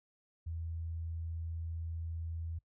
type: tone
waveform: sine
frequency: 82.41 Hz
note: E2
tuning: in tune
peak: -37 dBFS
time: 0.46-2.59 s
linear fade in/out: 10 ms
effects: noise-tail reverb RT60 0.1 s tail -21 dB re dry